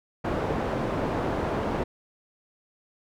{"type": "low-pass noise", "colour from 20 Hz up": "white", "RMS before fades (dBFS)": -28, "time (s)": [0.24, 1.84], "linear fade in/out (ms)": 10, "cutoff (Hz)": 680, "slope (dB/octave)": 12, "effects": []}